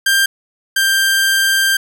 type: tone pair in turn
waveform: sawtooth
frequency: 1587 / 1580.9 Hz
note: G6 / G6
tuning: +21 / +14 cents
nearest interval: unison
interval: 7 cents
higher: first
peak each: -7 / -8 dBFS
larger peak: first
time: 0.06-0.26 / 0.76-1.77 s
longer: second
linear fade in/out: 5 ms
effects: none